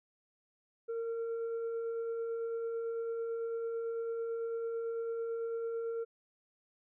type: tone with frequency modulation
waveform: sine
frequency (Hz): 460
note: A#4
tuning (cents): -23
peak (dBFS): -34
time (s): 0.88-6.05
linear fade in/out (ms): 20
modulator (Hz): 911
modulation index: 0.24
effects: none